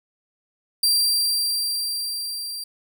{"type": "tone with level ramp", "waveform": "sawtooth", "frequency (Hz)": 4719, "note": "D8", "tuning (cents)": 7, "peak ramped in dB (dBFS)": [-13, -27], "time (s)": [0.83, 2.64], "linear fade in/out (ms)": 5, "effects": []}